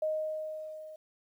sine tone with level ramp, 622.3 Hz, D#5, in tune, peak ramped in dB -27 to -44 dBFS, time 0.02-0.96 s, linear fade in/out 5 ms, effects 11-bit

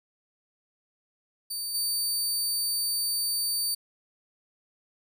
20% pulse tone with level steps, 4600 Hz, D8, 37 cents flat, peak -25 / -20 dBFS, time 1.5-3.75 s, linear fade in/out 10 ms, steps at 1.74 s, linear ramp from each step 10 ms, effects none

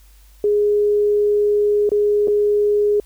sine tone with dropouts, 414.6 Hz, G#4, 3 cents flat, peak -13 dBFS, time 0.44-3 s, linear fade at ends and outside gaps 2 ms, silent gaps 1.892-1.917 / 2.274-2.281 s, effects added 50 Hz sine -45 dBFS peak until 3.05 s + white hiss -55 dBFS RMS until 3.05 s

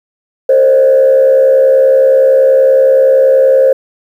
sine tone with frequency modulation, 530 Hz, C5, 22 cents sharp, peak -3 dBFS, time 0.49-3.73 s, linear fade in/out 5 ms, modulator 70.6 Hz, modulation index 0.62, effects tanh soft clip ceiling 0 dBFS + 7-bit

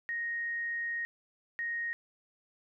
sine tone bursts at uneven times, 1868 Hz, A#6, 3 cents sharp, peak -32 dBFS, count 2, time 0.09-1.05 / 1.59-1.93 s, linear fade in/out 0 ms, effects none

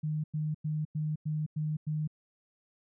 sine tone bursts, 153.3 Hz, D#3, 25 cents flat, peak -29 dBFS, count 7, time 0.03-2.076 s, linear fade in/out 10 ms, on 210 ms, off 96 ms, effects none

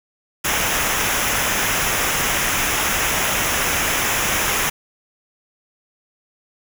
pink noise with comb filter, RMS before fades -20 dBFS, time 0.44-4.7 s, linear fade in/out 10 ms, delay 0.23 ms, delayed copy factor -0.65, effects none

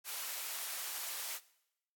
white high-pass noise, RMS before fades -41 dBFS, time 0.04-1.4 s, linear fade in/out 50 ms, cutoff 710 Hz, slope 12 dB/octave, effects noise-tail reverb RT60 0.8 s tail -19 dB re dry + AAC 64 kbps

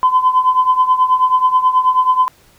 sine tone with tremolo, 1019 Hz, C6, 46 cents flat, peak -5 dBFS, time 0.03-2.28 s, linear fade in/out 0 ms, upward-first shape triangle, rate 9.3 Hz, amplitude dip 85%, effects tanh soft clip ceiling -3 dBFS + pink hiss -50 dBFS RMS until 2.58 s

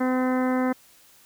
harmonic tone, 255.6 Hz, C4, 40 cents flat, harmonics 1 / 2 / 3 / 4 / 5 / 6 / 7 / 8, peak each -22 / -28 / -32 / -34 / -36 / -38 / -39 / -40 dBFS, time 0-0.73 s, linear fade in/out 10 ms, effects white hiss -55 dBFS RMS until 1.25 s

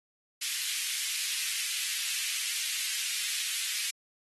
pink high-pass noise, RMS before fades -33 dBFS, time 0.41-3.91 s, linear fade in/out 10 ms, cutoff 2200 Hz, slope 24 dB/octave, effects AAC 32 kbps

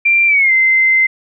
sine tone with pitch glide, 2367 to 2073 Hz, D7 to C7, +13 to -17 cents, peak -8 dBFS, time 0.05-1.07 s, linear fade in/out 10 ms, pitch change -230 cents, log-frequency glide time 0.27-0.52 s, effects none

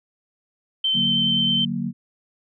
sine tone with vibrato, 3097 Hz, G7, 22 cents flat, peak -18 dBFS, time 0.84-1.65 s, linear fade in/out 5 ms, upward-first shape sine, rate 9.4 Hz, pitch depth 9 cents each way
sine chord, D augmented, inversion none, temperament equal, 146.83 / 185 / 233.1 Hz, D3 / F#3 / A#3, 0 / 0 / 0 cents, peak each -30 / -27 / -26 dBFS, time 0.93-1.93 s, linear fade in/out 50 ms
effects none

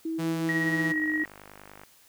sine tone with pitch glide, 324 to 309 Hz, E4 to D#4, -30 to -12 cents, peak -28 dBFS, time 0.05-1.24 s, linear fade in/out 5 ms, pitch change -82 cents, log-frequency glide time 0.41-1 s
sawtooth tone, 164.81 Hz, E3, in tune, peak -26 dBFS, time 0.18-0.93 s, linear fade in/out 20 ms
sine tone with tremolo, 1900 Hz, A#6, 33 cents sharp, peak -24 dBFS, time 0.49-1.25 s, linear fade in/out 0 ms, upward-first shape triangle, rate 17 Hz, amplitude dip 60%
click train, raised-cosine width 0.5 ms, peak -30 dBFS, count 61, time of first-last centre 0.64-1.835 s, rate 50.2 Hz
effects white hiss -58 dBFS RMS until 2.08 s

